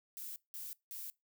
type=noise bursts; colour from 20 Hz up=violet; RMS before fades=-45 dBFS; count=3; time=0.17-1.1 s; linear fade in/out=0 ms; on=190 ms; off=180 ms; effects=noise-tail reverb RT60 0.2 s tail -22 dB re dry